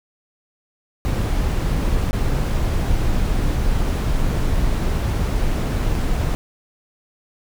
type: noise with dropouts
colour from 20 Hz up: brown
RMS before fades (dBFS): -19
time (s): 1.05-6.35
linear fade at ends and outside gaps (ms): 0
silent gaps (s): 2.109-2.13 / 5.948-5.952
effects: none